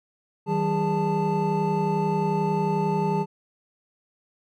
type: tone cluster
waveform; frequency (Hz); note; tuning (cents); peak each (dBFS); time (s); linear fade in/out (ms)
triangle; 159 / 190.2 / 409.2 / 881; D#3 / F#3 / G#4 / A5; +38 / +48 / -26 / +2; -25; 0.46-3.26; 50
effects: none